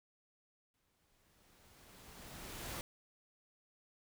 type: noise with exponential growth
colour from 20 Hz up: pink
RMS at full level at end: -42 dBFS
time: 0.74-2.81 s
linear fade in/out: 1 ms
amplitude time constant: 450 ms
effects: none